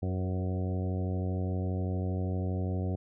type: harmonic tone with a mistuned harmonic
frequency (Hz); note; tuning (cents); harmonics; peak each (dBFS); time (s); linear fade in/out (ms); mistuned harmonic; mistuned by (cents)
92.5; F#2; 0; 1 / 2 / 3 / 4 / 5 / 6 / 7 / 8; -30 / -36 / -40 / -42 / -44 / -46 / -47 / -48; 0.02-2.96; 10; 5; +24
effects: none